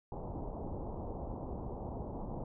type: low-pass noise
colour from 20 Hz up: pink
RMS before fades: -41 dBFS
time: 0.12-2.44 s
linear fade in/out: 2 ms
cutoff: 950 Hz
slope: 48 dB/octave
effects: none